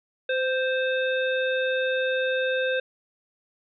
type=harmonic tone with a mistuned harmonic; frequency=523.3 Hz; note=C5; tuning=in tune; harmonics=1 / 3 / 5 / 7; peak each=-24 / -28 / -34 / -35 dBFS; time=0.29-2.8 s; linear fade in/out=5 ms; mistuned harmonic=1; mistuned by=-22 cents; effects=none